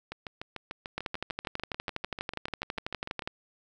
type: two click trains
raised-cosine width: 0.3 ms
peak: -16 / -21 dBFS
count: 29 / 22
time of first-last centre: 0.98-3.275 / 0.12-3.222 s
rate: 12.2 / 6.77 Hz
effects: none